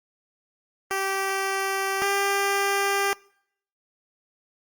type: tone pair in turn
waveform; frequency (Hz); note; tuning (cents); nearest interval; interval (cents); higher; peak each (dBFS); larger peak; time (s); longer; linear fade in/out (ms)
10% pulse; 388.5 / 397.6; G4 / G4; -16 / +25; unison; 41; second; -16 / -13; second; 0.91-2.02 / 2.02-3.13; neither; 0
effects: noise-tail reverb RT60 0.7 s tail -26 dB re dry + Opus 32 kbps